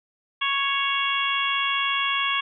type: harmonic tone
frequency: 554.4 Hz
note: C#5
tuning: in tune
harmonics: 2 / 3 / 4 / 5 / 6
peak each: -26 / -31 / -29 / -27 / -28 dBFS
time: 0.41-2.41 s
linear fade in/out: 10 ms
effects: none